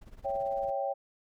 brown noise with tremolo, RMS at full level -47 dBFS, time 0.01-0.71 s, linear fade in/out 10 ms, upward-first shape triangle, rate 18 Hz, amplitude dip 90%
sine chord, C# diminished, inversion none, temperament equal, 554.4 / 659.3 / 784 Hz, C#5 / E5 / G5, 0 / 0 / 0 cents, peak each -32 / -38 / -33 dBFS, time 0.24-0.94 s, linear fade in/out 20 ms
effects none

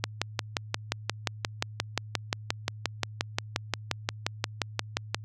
click train, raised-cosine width 0.2 ms, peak -8 dBFS, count 30, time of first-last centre 0.04-5.146 s, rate 5.68 Hz, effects added 107 Hz sine -40 dBFS peak until 5.24 s

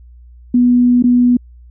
sine tone with dropouts, 245.2 Hz, B3, 12 cents flat, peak -7 dBFS, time 0.54-1.37 s, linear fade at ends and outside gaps 5 ms, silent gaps 1.025-1.039 s, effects added 60 Hz sine -37 dBFS peak until 1.7 s

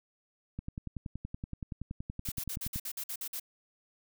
click train, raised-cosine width 5 ms, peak -25 dBFS, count 24, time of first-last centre 0.59-2.76 s, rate 10.6 Hz
blue noise bursts, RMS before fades -38 dBFS, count 10, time 2.25-3.398 s, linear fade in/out 5 ms, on 68 ms, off 52 ms
effects none

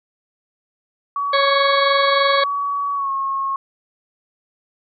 sine tone with pitch glide, 1132 to 1087.8 Hz, C#6 to C#6, +36 to -33 cents, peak -19 dBFS, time 1.16-3.56 s, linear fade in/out 2 ms, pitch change -69 cents, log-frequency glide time 2.94-3.11 s
harmonic tone, 554.4 Hz, C#5, in tune, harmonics 1 / 2 / 3 / 4 / 6 / 7 / 8, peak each -18 / -21 / -23 / -24 / -26 / -26 / -27 dBFS, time 1.33-2.44 s, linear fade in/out 5 ms
effects none

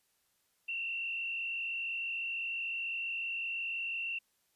sine tone with frequency modulation, 2721 Hz, F7, 46 cents flat, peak -34 dBFS, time 0.68-4.19 s, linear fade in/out 10 ms, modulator 45.9 Hz, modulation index 1.3, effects white hiss -75 dBFS RMS until 4.55 s + resampled to 32000 Hz

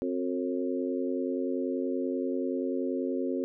harmonic tone with a mistuned harmonic, 90.4 Hz, F#2, 40 cents flat, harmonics 3 / 4 / 5 / 6, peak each -31 / -33 / -35 / -37 dBFS, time 0.02-3.44 s, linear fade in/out 0 ms, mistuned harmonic 3, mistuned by -47 cents, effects none

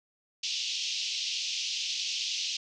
pink band-pass noise, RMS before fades -33 dBFS, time 0.43-2.57 s, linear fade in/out 5 ms, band 2700 to 6200 Hz, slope 48 dB/octave, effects none

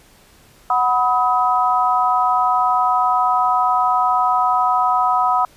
sine chord, B major, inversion second, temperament equal with one note detuned, 740 / 987.8 / 1267.7 Hz, F#5 / B5 / D#6, 0 / 0 / +32 cents, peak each -18 dBFS, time 0.7-5.45 s, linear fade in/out 2 ms, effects pink hiss -50 dBFS RMS until 5.56 s + resampled to 32000 Hz

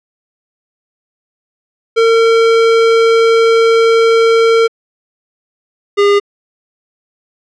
square tone pair in turn, 455.4 / 405.7 Hz, A#4 / G#4, -40 / -41 cents, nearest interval major second, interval 201 cents, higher first, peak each -7 dBFS, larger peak neither, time 1.96-4.68 / 5.97-6.2 s, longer first, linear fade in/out 20 ms, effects low-pass 4000 Hz 12 dB/octave

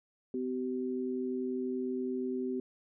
sine tone pair together, 254.2 / 382.9 Hz, C4 / G4, -50 / -41 cents, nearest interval perfect fifth, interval 709 cents, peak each -34 / -35 dBFS, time 0.34-2.6 s, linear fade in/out 2 ms, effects none

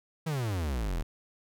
45% pulse exponential sweep, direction down, 167.1 to 36.71 Hz, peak -29 dBFS, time 0.26-1.03 s, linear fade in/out 10 ms, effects none

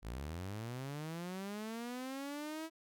sawtooth linear sweep, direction up, 50 to 326.4 Hz, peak -37 dBFS, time 0.02-2.7 s, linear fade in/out 50 ms, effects none

